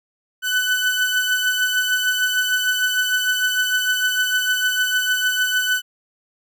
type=beating tone pair; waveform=30% pulse; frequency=1500 / 1506.6 Hz; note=F#6 / F#6; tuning=+23 / +31 cents; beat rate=6.6 Hz; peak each=-16 / -21 dBFS; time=0.42-5.82 s; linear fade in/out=50 ms; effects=none